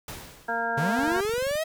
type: noise with exponential decay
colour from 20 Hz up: pink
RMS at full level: -36 dBFS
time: 0.08-0.91 s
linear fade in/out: 2 ms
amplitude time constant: 180 ms
type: harmonic tone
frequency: 231.4 Hz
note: A#3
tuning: 13 cents flat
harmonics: 1 / 2 / 3 / 4 / 6 / 7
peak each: -39 / -35 / -30 / -32 / -33 / -30 dBFS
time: 0.48-1.21 s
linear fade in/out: 10 ms
type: linear sweep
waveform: 45% pulse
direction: up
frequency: 130 to 650 Hz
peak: -25 dBFS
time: 0.77-1.64 s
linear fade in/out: 10 ms
type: click train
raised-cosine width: 5 ms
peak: -31 dBFS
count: 14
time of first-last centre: 0.99-1.555 s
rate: 23 Hz
effects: none